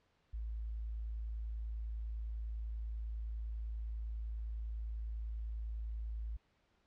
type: tone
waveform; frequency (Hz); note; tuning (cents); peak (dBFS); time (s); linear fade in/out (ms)
sine; 55; A1; 0; -38; 0.33-6.37; 10
effects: pink hiss -75 dBFS RMS until 6.86 s + low-pass 4000 Hz 12 dB/octave